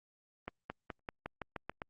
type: accelerating click train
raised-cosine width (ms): 0.5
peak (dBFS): -24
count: 9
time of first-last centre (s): 0.48-1.819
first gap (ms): 220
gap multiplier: 0.92
effects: Opus 24 kbps